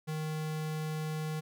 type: tone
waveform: square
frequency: 155.56 Hz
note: D#3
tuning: in tune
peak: -34 dBFS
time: 0.07-1.41 s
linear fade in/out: 20 ms
effects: none